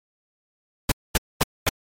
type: noise bursts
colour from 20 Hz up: pink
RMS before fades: -18 dBFS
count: 4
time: 0.89-1.692 s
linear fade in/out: 5 ms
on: 28 ms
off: 230 ms
effects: MP3 64 kbps